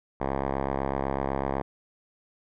5% pulse tone with low-pass filter, 68 Hz, C#2, 33 cents flat, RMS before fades -29 dBFS, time 0.2-1.62 s, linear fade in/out 10 ms, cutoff 1200 Hz, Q 1.8, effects none

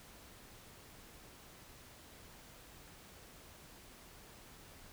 silence, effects pink hiss -57 dBFS RMS until 4.92 s

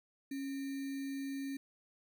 sine tone with sample-and-hold, 274 Hz, C#4, 20 cents flat, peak -37 dBFS, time 0.31-1.57 s, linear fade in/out 5 ms, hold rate 2100 Hz, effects none

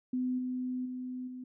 sine tone with level steps, 253 Hz, B3, 42 cents sharp, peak -29 / -32 / -36 / -40 dBFS, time 0.13-1.44 s, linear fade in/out 5 ms, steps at 0.38 / 0.85 / 1.27 s, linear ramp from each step 10 ms, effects none

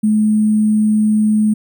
sine tone with sample-and-hold, 214.3 Hz, A3, 45 cents flat, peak -10 dBFS, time 0.03-1.54 s, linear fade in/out 10 ms, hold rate 8820 Hz, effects none

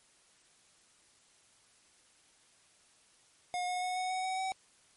square tone with pitch steps, 719 / 725.7 / 732.4 / 739.2 / 746.1 / 753 / 760 Hz, F#5 / F#5 / F#5 / F#5 / F#5 / F#5 / F#5, -50 / -34 / -18 / -2 / +14 / +30 / +46 cents, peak -33 dBFS, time 3.54-4.52 s, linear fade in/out 0 ms, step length 140 ms, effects white hiss -65 dBFS RMS until 4.96 s + MP3 48 kbps

